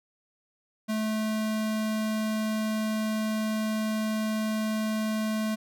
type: tone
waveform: square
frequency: 217.1 Hz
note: A3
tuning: 23 cents flat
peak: -27 dBFS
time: 0.88-5.56 s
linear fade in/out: 20 ms
effects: none